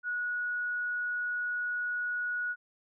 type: tone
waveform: sine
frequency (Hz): 1460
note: F#6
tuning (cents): -24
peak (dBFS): -30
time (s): 0.03-2.56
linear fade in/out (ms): 50
effects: none